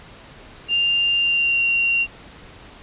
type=tone with pitch glide; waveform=sine; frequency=2794 to 2760 Hz; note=F7 to F7; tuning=0 to -21 cents; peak=-16 dBFS; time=0.68-2.07 s; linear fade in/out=50 ms; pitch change=-21 cents; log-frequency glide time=1.17-1.61 s; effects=pink hiss -43 dBFS RMS until 2.82 s + resampled to 8000 Hz